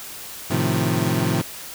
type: chord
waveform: 25% pulse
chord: F dominant seventh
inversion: first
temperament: equal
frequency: 110 / 130.81 / 155.56 / 174.61 Hz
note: A2 / C3 / Eb3 / F3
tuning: 0 / 0 / 0 / 0 cents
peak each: -21 dBFS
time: 0.5-1.42 s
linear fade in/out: 10 ms
effects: white hiss -36 dBFS RMS until 1.74 s